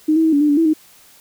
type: tone with pitch steps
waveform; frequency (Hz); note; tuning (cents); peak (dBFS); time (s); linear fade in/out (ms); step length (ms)
sine; 309.3 / 322.9 / 319.3 / 286.1 / 298.3 / 288.7 / 328 / 311.3; D#4 / E4 / D#4 / D4 / D4 / D4 / E4 / D#4; -10 / -36 / +45 / -45 / +27 / -30 / -9 / +1; -11; 0.08-0.736; 10; 82
effects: white hiss -48 dBFS RMS until 1.2 s